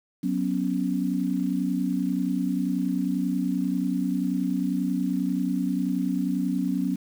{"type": "chord", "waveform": "sine", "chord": "F# suspended fourth", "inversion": "none", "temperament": "equal", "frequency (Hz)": [185, 246.9, 277.2], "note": ["F#3", "B3", "C#4"], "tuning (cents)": [0, 0, 0], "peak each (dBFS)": [-27, -28, -27], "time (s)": [0.23, 6.96], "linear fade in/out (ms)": 10, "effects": ["8-bit"]}